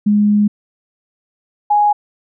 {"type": "tone pair in turn", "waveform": "sine", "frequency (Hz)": [207.7, 830.8], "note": ["G#3", "G#5"], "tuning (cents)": [0, 0], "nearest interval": "2 octaves", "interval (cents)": 2400, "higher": "second", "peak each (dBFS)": [-9, -9], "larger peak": "neither", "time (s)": [[0.06, 0.48], [1.7, 1.93]], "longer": "first", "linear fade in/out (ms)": 10, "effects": []}